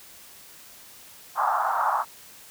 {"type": "band-pass noise", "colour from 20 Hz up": "pink", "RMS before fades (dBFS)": -24, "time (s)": [1.35, 2.05], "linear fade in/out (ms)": 50, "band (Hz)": [760, 1300], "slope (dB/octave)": 48, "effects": ["white hiss -48 dBFS RMS until 2.5 s"]}